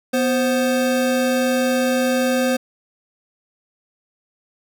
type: tone pair together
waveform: square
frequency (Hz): 246.9 / 523.2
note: B3 / C5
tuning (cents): 0 / 0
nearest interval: octave + minor second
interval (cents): 1300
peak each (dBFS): -20 / -20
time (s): 0.13-2.57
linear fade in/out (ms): 10
effects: none